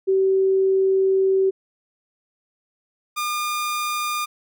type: tone pair in turn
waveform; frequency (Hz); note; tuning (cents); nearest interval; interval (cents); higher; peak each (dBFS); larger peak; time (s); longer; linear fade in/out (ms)
sine / sawtooth; 383.5 / 1209.5; G4 / D#6; -38 / -49; octave + minor sixth; 1989; second; -15 / -19; first; 0.07-1.51 / 3.16-4.26; first; 20
effects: none